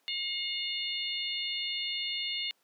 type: harmonic tone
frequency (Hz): 716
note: F5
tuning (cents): +43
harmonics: 3 / 4 / 5 / 6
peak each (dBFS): -39 / -35 / -37 / -39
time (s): 0.08-2.51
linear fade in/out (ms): 0
effects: pink hiss -71 dBFS RMS until 2.63 s + high-pass 400 Hz 12 dB/octave